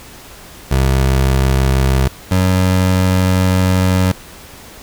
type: tone pair in turn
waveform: 25% pulse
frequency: 66.2 / 92.73 Hz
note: C2 / F#2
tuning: +21 / +4 cents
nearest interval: tritone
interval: 583 cents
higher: second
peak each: -7 dBFS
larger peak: neither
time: 0.71-2.08 / 2.31-4.12 s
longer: second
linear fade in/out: 5 ms
effects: pink hiss -37 dBFS RMS until 4.82 s